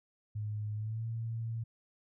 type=tone with pitch glide; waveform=sine; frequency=105.8 to 114.05 Hz; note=G#2 to A#2; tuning=+33 to -37 cents; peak=-34 dBFS; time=0.35-1.64 s; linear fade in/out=10 ms; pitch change=+130 cents; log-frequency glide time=0.75-1.05 s; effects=none